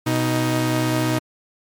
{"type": "tone pair together", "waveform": "sawtooth", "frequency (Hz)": [124.33, 313.3], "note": ["B2", "D#4"], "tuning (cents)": [12, 12], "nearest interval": "octave + major third", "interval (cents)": 1600, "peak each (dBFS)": -17, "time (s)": [0.06, 1.19], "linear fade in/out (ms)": 10, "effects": ["MP3 96 kbps"]}